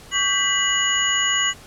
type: tone cluster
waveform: sine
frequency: 1132 / 1575 / 1980 / 2915 / 6800 Hz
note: C#6 / G6 / B6 / F#7 / G#8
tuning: +36 / +8 / +4 / -26 / +40 cents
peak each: -27 / -29 / -23 / -21 / -24 dBFS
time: 0.11-1.54 s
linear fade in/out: 50 ms
effects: pink hiss -44 dBFS RMS until 1.66 s + low-pass 11000 Hz 12 dB/octave